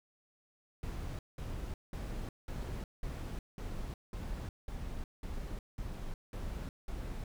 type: noise bursts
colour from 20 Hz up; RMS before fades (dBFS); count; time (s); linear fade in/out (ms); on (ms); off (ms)
brown; -40; 12; 0.83-7.24; 2; 360; 190
effects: none